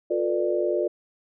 sine chord, B half-diminished seventh, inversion second, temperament just, 355.6 / 444.5 / 493.9 / 592.7 Hz, F4 / A4 / B4 / D5, +31 / +18 / 0 / +16 cents, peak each -25 / -29 / -30 / -26 dBFS, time 0.1-0.88 s, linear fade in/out 10 ms, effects none

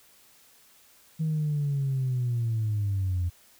sine linear sweep, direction down, 160.2 to 85.7 Hz, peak -23 dBFS, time 1.19-3.3 s, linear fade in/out 20 ms, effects tanh soft clip ceiling -21 dBFS + white hiss -58 dBFS RMS until 3.59 s

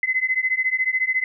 sine beating tone pair, 2033 / 2047 Hz, B6 / C7, +50 / -38 cents, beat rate 14 Hz, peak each -22 dBFS, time 0.03-1.24 s, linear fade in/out 2 ms, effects none

